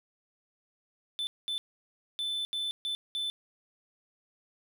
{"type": "tone bursts at uneven times", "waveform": "triangle", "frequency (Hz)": 3520, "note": "A7", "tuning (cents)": 0, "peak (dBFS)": -29, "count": 6, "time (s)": [[1.19, 1.27], [1.48, 1.58], [2.19, 2.45], [2.53, 2.71], [2.85, 2.95], [3.15, 3.3]], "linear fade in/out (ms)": 0, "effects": []}